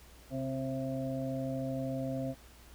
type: harmonic tone with a mistuned harmonic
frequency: 133.3 Hz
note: C3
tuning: 33 cents sharp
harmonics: 1 / 2 / 4 / 5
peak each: -38 / -36 / -40 / -41 dBFS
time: 0.3-2.35 s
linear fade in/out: 50 ms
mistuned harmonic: 2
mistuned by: -22 cents
effects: added 60 Hz sine -56 dBFS peak until 2.74 s + pink hiss -58 dBFS RMS until 2.74 s